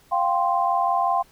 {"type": "chord", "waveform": "sine", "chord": "F suspended second", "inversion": "none", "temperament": "equal", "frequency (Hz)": [698.5, 784, 1046.5], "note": ["F5", "G5", "C6"], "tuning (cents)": [0, 0, 0], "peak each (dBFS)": -23, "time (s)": [0.11, 1.23], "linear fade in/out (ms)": 20, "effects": ["pink hiss -56 dBFS RMS until 1.31 s"]}